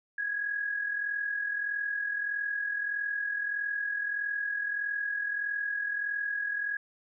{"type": "tone pair together", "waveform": "sine", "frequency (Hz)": [1654, 1695.6], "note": ["G#6", "G#6"], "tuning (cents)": [-8, 35], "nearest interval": "unison", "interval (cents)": 43, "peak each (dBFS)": [-30, -38], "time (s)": [0.18, 6.77], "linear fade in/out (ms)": 5, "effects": []}